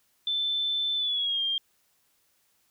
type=tone with pitch glide; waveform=sine; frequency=3530 to 3200 Hz; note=A7 to G7; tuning=+5 to +35 cents; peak=-25 dBFS; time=0.27-1.58 s; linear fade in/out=2 ms; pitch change=-170 cents; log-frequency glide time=0.96-1.42 s; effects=white hiss -69 dBFS RMS until 2.7 s